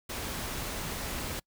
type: noise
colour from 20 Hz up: pink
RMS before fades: -36 dBFS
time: 0.09-1.4 s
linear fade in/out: 10 ms
effects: noise-tail reverb RT60 0.1 s tail -26 dB re dry